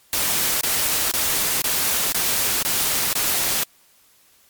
white noise bursts, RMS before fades -21 dBFS, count 7, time 0.13-3.634 s, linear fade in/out 0 ms, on 480 ms, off 24 ms, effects white hiss -56 dBFS RMS until 4.49 s + MP3 96 kbps

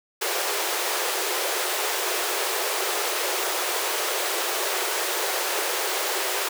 pink high-pass noise, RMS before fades -26 dBFS, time 0.21-6.49 s, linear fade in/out 10 ms, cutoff 350 Hz, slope 96 dB/octave, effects none

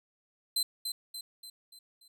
sawtooth tone with echo, 4076 Hz, C8, 46 cents flat, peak -24 dBFS, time 0.56-0.63 s, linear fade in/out 5 ms, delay 290 ms, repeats 5, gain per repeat -6 dB, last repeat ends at 2.08 s, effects none

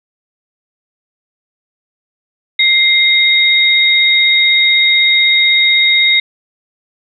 sine tone pair together, 2100 / 3742 Hz, C7 / A#7, +6 / +6 cents, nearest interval minor seventh, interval 1000 cents, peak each -10 dBFS, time 2.59-6.2 s, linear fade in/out 5 ms, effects none

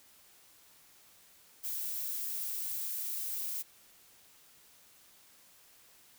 violet noise, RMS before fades -37 dBFS, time 1.63-3.63 s, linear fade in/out 20 ms, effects white hiss -61 dBFS RMS until 6.18 s

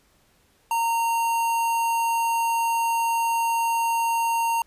square tone with notch filter, 922 Hz, A#5, 19 cents flat, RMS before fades -23 dBFS, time 0.71-4.62 s, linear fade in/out 2 ms, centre 4200 Hz, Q 1.4, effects pink hiss -62 dBFS RMS until 4.66 s + resampled to 32000 Hz

